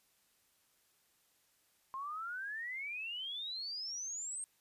sine exponential sweep, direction up, 1048 to 8620 Hz, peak -39 dBFS, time 1.94-4.44 s, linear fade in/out 0 ms, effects white hiss -73 dBFS RMS until 4.6 s + resampled to 32000 Hz

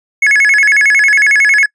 triangle tone with vibrato, 1925 Hz, B6, 45 cents flat, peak -4 dBFS, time 0.22-1.66 s, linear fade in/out 5 ms, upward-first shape square, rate 11 Hz, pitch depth 220 cents each way, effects noise-tail reverb RT60 0.1 s tail -26 dB re dry + resampled to 24000 Hz

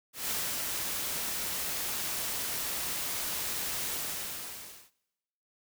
white noise with ADSR envelope, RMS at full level -32 dBFS, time 0.13-4.91 s, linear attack 160 ms, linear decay 230 ms, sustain -2 dB, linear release 990 ms, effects noise-tail reverb RT60 1.0 s tail -22 dB re dry

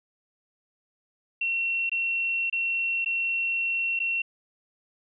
sine tone with dropouts, 2722 Hz, F7, 45 cents flat, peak -24 dBFS, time 1.41-4.22 s, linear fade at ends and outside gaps 5 ms, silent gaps 1.895-1.916 / 2.499-2.526 / 3.047-3.059 / 3.992-4 s, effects none

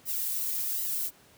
violet noise with flanger, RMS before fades -31 dBFS, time 0.05-1.11 s, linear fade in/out 50 ms, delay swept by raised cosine 0.99 to 2.79 ms, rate 1.3 Hz, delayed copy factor +0.95, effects pink hiss -58 dBFS RMS until 1.37 s + high-pass 80 Hz 12 dB/octave

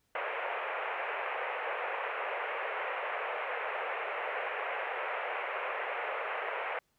pink band-pass noise, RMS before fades -36 dBFS, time 0.15-6.79 s, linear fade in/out 2 ms, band 460 to 2600 Hz, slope 48 dB/octave, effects pink hiss -75 dBFS RMS until 6.98 s

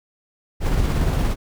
brown noise with tremolo, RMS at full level -18 dBFS, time 0.6-1.36 s, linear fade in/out 50 ms, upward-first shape square, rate 17 Hz, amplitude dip 25%, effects none

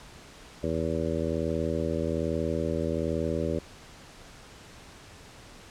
harmonic tone, 81.2 Hz, E2, 26 cents flat, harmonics 1 / 2 / 3 / 4 / 5 / 6 / 7, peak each -34 / -34 / -34 / -34 / -34 / -34 / -34 dBFS, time 0.63-3.59 s, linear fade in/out 5 ms, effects pink hiss -49 dBFS RMS until 5.7 s + low-pass 8000 Hz 12 dB/octave

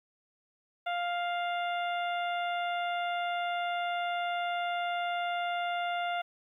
harmonic tone, 700 Hz, F5, 4 cents sharp, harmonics 1 / 2 / 3 / 4 / 5, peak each -31 / -37 / -41 / -43 / -45 dBFS, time 0.86-6.22 s, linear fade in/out 10 ms, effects 11-bit

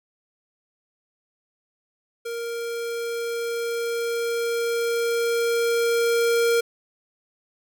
square tone with level ramp, 466.8 Hz, A#4, 2 cents sharp, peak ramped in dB -29 to -18 dBFS, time 2.25-6.61 s, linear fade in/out 10 ms, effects none

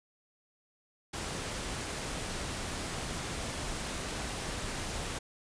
pink noise, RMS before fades -37 dBFS, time 1.13-5.19 s, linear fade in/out 10 ms, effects resampled to 22050 Hz

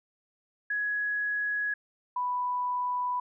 sine tone pair in turn, 1675 / 989.7 Hz, G#6 / B5, +14 / +3 cents, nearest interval major sixth, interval 911 cents, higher first, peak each -27 dBFS, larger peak neither, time 0.7-1.74 / 2.16-3.2 s, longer neither, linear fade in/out 5 ms, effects none

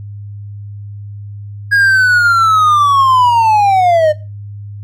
triangle linear sweep, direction down, 1648 to 600 Hz, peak -5 dBFS, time 1.71-4.13 s, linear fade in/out 20 ms, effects noise-tail reverb RT60 0.3 s tail -18 dB re dry + added 102 Hz sine -25 dBFS peak until 4.83 s

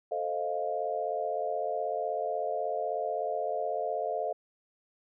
sine chord, F dominant seventh, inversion first, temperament equal, 440 / 523.3 / 622.3 / 698.5 Hz, A4 / C5 / Eb5 / F5, 0 / 0 / 0 / 0 cents, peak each -36 / -37 / -34 / -33 dBFS, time 0.11-4.33 s, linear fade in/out 10 ms, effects none

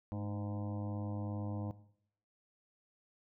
harmonic tone with a mistuned harmonic, 102.6 Hz, G#2, 21 cents flat, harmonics 1 / 2 / 3 / 5 / 6 / 7 / 8 / 9 / 10, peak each -39 / -42 / -46 / -51 / -53 / -56 / -56 / -57 / -60 dBFS, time 0.12-1.71 s, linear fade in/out 0 ms, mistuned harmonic 2, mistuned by +49 cents, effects noise-tail reverb RT60 0.7 s tail -17 dB re dry

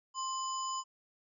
harmonic tone with a mistuned harmonic, 1000 Hz, B5, 21 cents sharp, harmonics 1 / 3 / 5 / 7, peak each -35 / -46 / -47 / -42 dBFS, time 0.14-0.84 s, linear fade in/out 50 ms, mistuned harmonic 1, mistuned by +89 cents, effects none

